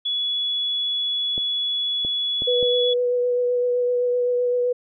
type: tone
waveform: sine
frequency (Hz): 3394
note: G#7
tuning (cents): +37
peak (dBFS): -21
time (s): 0.05-2.94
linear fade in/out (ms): 10
type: clicks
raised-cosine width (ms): 2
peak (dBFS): -20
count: 4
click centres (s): 1.379 / 2.049 / 2.421 / 2.628
type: tone with vibrato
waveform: sine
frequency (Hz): 491.2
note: B4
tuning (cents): -9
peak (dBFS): -18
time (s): 2.47-4.73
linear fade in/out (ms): 10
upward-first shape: triangle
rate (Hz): 7.8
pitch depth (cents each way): 16
effects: none